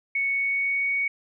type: tone with pitch glide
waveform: sine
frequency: 2217 to 2234 Hz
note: C#7 to C#7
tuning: 0 to +13 cents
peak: -22 dBFS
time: 0.15-1.08 s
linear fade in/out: 5 ms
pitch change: +13 cents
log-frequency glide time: 0.27-0.88 s
effects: none